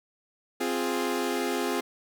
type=chord; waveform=sawtooth; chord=F minor; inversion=second; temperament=equal; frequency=261.6 / 349.2 / 415.3 Hz; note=C4 / F4 / Ab4; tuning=0 / 0 / 0 cents; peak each=-27 dBFS; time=0.6-1.81 s; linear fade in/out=10 ms; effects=none